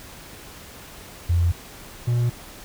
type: tone pair in turn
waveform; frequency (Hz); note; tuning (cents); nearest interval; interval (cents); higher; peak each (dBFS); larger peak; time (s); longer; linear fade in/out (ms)
sine / triangle; 86.1 / 120.37; F2 / B2; -24 / -44; tritone; 580; second; -16; neither; 1.29-1.52 / 2.07-2.3; neither; 10
effects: pink hiss -42 dBFS RMS until 2.64 s